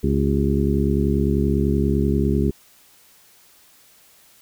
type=harmonic tone with a mistuned harmonic; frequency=70.2 Hz; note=C#2; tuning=22 cents sharp; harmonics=1 / 2 / 3 / 4 / 5 / 6; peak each=-22 / -23 / -22 / -26 / -26 / -26 dBFS; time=0.03-2.51 s; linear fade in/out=10 ms; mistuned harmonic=6; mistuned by=-72 cents; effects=white hiss -53 dBFS RMS until 4.41 s